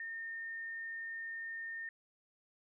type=tone; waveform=sine; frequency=1823 Hz; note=A#6; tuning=39 cents flat; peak=-40 dBFS; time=0-1.89 s; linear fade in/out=2 ms; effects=none